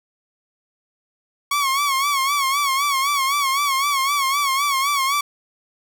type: tone with vibrato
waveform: sawtooth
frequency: 1111 Hz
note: C#6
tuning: 4 cents sharp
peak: -14 dBFS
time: 1.51-5.21 s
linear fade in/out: 5 ms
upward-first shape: sine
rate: 3.9 Hz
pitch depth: 83 cents each way
effects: none